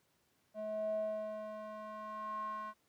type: tone with band-pass filter sweep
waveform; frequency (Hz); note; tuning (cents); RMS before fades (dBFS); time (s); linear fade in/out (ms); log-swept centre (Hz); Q
square; 214.2; A3; -46; -41; 0.54-2.74; 50; 560 to 1200; 7.6
effects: pink hiss -75 dBFS RMS until 2.88 s + high-pass 100 Hz 12 dB/octave